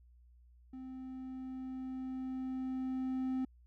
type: tone with level ramp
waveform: triangle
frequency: 259.7 Hz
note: C4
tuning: 13 cents flat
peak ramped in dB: -42 to -30 dBFS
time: 0.73-3.45 s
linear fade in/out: 5 ms
effects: added 60 Hz sine -59 dBFS peak until 3.66 s